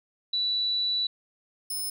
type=tone pair in turn; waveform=sine / 5% pulse; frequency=3951 / 5212 Hz; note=B7 / E8; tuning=0 / -20 cents; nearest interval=perfect fourth; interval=480 cents; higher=second; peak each=-24 dBFS; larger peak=neither; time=0.33-1.07 / 1.7-1.9 s; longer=first; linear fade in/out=5 ms; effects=none